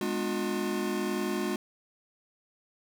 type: chord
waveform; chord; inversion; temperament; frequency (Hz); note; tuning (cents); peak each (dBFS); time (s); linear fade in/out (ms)
square; G# diminished seventh; none; just; 207.7 / 249.2 / 299 / 358.8; G#3 / B3 / D4 / F4; 0 / +16 / +31 / +47; -34 / -38 / -37 / -33; 0.01-1.56; 2
effects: none